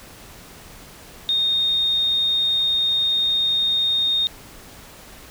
sine tone, 3690 Hz, A#7, 18 cents flat, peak -17 dBFS, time 1.29-4.27 s, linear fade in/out 0 ms, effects pink hiss -43 dBFS RMS until 5.3 s

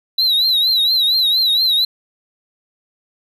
triangle tone with vibrato, 3951 Hz, B7, in tune, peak -11 dBFS, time 0.18-1.85 s, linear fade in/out 5 ms, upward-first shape triangle, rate 4.3 Hz, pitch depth 120 cents each way, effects none

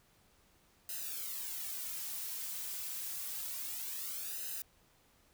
blue noise with flanger, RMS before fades -41 dBFS, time 0.89-4.62 s, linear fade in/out 2 ms, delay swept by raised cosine 0.88 to 3.68 ms, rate 0.28 Hz, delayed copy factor -0.95, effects pink hiss -68 dBFS RMS until 5.33 s

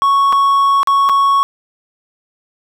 triangle tone with dropouts, 1108.7 Hz, C#6, in tune, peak -7 dBFS, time 0.02-1.43 s, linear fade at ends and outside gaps 0 ms, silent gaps 0.325-0.329 / 0.831-0.873 / 1.09-1.095 s, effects none

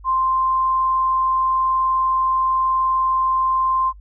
sine tone, 1046.5 Hz, C6, in tune, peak -16 dBFS, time 0.04-3.93 s, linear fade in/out 50 ms, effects noise-tail reverb RT60 0.1 s tail -23 dB re dry + added 50 Hz sine -39 dBFS peak until 4 s

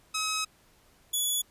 10% pulse tone pair in turn, 1276 / 3407 Hz, D#6 / G#7, +43 / +44 cents, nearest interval octave + perfect fourth, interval 1701 cents, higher second, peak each -20 / -18 dBFS, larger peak second, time 0.14-0.45 / 1.13-1.42 s, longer first, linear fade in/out 10 ms, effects pink hiss -62 dBFS RMS until 1.5 s + resampled to 32000 Hz

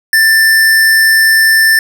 square tone, 1775 Hz, A6, 15 cents sharp, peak -6 dBFS, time 0.13-1.79 s, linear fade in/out 2 ms, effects none

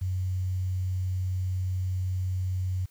sine tone with quantisation, 92.5 Hz, F#2, in tune, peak -26 dBFS, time 0.01-2.86 s, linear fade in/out 10 ms, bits 9, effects white hiss -64 dBFS RMS until 2.9 s

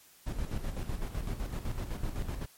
brown noise with tremolo, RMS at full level -33 dBFS, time 0.26-2.46 s, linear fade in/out 10 ms, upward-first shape square, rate 7.9 Hz, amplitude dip 55%, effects white hiss -59 dBFS RMS until 2.57 s + MP3 64 kbps

